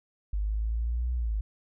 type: linear two-way sweep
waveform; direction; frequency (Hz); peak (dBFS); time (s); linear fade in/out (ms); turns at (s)
sine; up then down; 50 to 61.74 to 50; -26; 0.33-1.41; 5; 1.14
effects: none